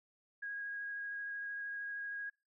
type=tone with vibrato; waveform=sine; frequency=1643 Hz; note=G#6; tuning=19 cents flat; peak=-39 dBFS; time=0.42-2.3 s; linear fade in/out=10 ms; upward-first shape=sine; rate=13 Hz; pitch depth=12 cents each way; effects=noise-tail reverb RT60 0.3 s tail -26 dB re dry